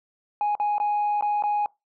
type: tone with dropouts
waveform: sine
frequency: 830.6 Hz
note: G#5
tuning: in tune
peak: -19 dBFS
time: 0.41-1.66 s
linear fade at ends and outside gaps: 1 ms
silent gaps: 0.552-0.599 / 0.782-0.8 / 1.21-1.224 / 1.424-1.437 s
effects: noise-tail reverb RT60 0.2 s tail -23 dB re dry + tanh soft clip ceiling -19 dBFS